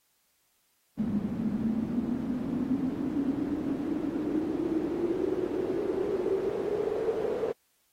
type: noise with band-pass filter sweep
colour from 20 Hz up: pink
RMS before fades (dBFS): -30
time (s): 0.97-7.53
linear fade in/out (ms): 20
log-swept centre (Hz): 210 to 460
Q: 8.7
effects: white hiss -71 dBFS RMS until 7.92 s + AAC 48 kbps